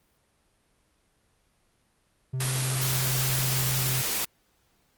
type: tone with pitch glide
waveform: triangle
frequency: 130 to 129.25 Hz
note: C3 to C3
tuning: -11 to -21 cents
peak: -25 dBFS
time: 2.33-4.02 s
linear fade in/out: 10 ms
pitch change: -10 cents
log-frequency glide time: 3.72-3.89 s
type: noise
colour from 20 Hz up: white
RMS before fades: -28 dBFS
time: 2.4-4.25 s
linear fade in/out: 5 ms
effects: pink hiss -68 dBFS RMS until 4.97 s + Opus 32 kbps